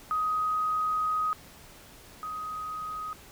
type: tone pair in turn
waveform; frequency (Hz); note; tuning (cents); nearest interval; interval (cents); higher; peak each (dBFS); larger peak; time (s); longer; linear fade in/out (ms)
sine; 1255 / 1255; D#6 / D#6; +15 / +15; unison; 0; neither; -25 / -33; first; 0.11-1.33 / 2.23-3.13; first; 0
effects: pink hiss -51 dBFS RMS until 3.31 s